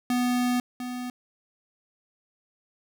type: tone pair in turn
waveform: square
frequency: 246.9 / 248.2 Hz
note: B3 / B3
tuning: 0 / +9 cents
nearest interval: unison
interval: 9 cents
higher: second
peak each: -23 / -32 dBFS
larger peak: first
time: 0.1-0.6 / 0.8-1.1 s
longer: first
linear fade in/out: 2 ms
effects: none